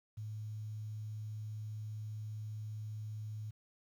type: tone with quantisation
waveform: sine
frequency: 107.5 Hz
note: A2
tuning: 40 cents flat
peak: -40 dBFS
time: 0.17-3.51 s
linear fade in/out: 10 ms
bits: 11
effects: none